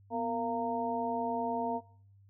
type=harmonic tone with a mistuned harmonic; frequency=230.5 Hz; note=A#3; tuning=19 cents flat; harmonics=1 / 2 / 3 / 4; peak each=-37 / -37 / -35 / -36 dBFS; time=0.1-1.81 s; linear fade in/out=50 ms; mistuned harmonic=1; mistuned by=+110 cents; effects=noise-tail reverb RT60 0.5 s tail -18 dB re dry + added 99 Hz sine -57 dBFS peak until 2.29 s